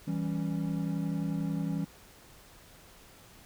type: chord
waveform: triangle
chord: C# diminished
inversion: first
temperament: equal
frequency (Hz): 164.81 / 196 / 277.2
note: E3 / G3 / C#4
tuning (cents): 0 / 0 / 0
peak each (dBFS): -30 / -33 / -34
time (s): 0.07-1.85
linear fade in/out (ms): 10
effects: pink hiss -55 dBFS RMS until 3.45 s